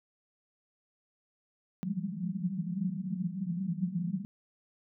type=band-pass noise; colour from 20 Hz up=pink; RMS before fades=-34 dBFS; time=1.83-4.25 s; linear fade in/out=0 ms; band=170 to 200 Hz; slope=96 dB/octave; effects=none